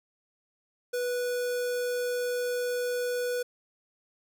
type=tone with notch filter; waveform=square; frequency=491.1 Hz; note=B4; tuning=10 cents flat; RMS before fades=-30 dBFS; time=0.93-3.43 s; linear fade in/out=10 ms; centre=2800 Hz; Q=1.9; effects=11-bit